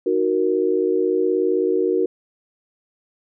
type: chord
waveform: sine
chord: D# minor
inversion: none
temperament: equal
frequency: 311.1 / 370 / 466.2 Hz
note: D#4 / F#4 / A#4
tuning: 0 / 0 / 0 cents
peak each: -24 / -19 / -21 dBFS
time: 0.06-2.06 s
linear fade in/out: 5 ms
effects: none